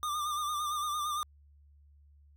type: tone with vibrato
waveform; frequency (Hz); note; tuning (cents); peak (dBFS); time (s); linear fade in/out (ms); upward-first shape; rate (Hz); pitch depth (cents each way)
square; 1200; D6; +37; -32; 0.03-1.23; 0; sine; 8.8; 48
effects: added 72 Hz sine -57 dBFS peak until 2.36 s